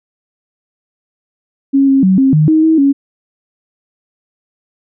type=tone with pitch steps; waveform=sine; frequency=274.3 / 270 / 188.6 / 267.5 / 153.5 / 314.6 / 320.1 / 278 Hz; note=C#4 / C#4 / F#3 / C4 / D#3 / D#4 / D#4 / C#4; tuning=-18 / -45 / +33 / +38 / -23 / +19 / +49 / +5 cents; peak=-6 dBFS; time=1.73-2.93 s; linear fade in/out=20 ms; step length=150 ms; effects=none